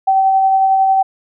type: tone with tremolo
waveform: sine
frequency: 770 Hz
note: G5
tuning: 31 cents flat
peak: -8 dBFS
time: 0.07-1.03 s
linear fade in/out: 10 ms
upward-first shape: sine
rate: 11 Hz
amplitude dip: 25%
effects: none